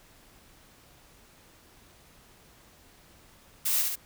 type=noise with echo; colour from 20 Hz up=blue; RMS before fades=-27 dBFS; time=3.65-3.82 s; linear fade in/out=10 ms; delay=69 ms; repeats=2; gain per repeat=-3 dB; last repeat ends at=3.958 s; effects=pink hiss -57 dBFS RMS until 4.05 s